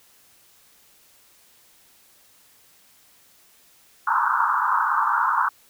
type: band-pass noise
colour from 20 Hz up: pink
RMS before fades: -21 dBFS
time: 4.07-5.49 s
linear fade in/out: 5 ms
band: 880 to 1500 Hz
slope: 96 dB/octave
effects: white hiss -56 dBFS RMS until 5.69 s